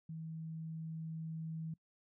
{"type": "tone with level ramp", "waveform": "sine", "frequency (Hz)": 160.9, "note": "E3", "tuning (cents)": -42, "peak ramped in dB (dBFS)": [-42, -39], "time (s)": [0.09, 1.74], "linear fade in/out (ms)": 5, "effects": ["noise-tail reverb RT60 0.1 s tail -23 dB re dry"]}